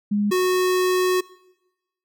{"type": "tone pair in turn", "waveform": ["sine", "square"], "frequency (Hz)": [206.1, 367.2], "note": ["G#3", "F#4"], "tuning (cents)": [-13, -13], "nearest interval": "minor seventh", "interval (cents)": 1000, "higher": "second", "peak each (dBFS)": -18, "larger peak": "neither", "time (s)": [[0.11, 0.31], [0.31, 1.21]], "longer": "second", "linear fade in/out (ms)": 10, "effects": ["noise-tail reverb RT60 1.0 s tail -22 dB re dry"]}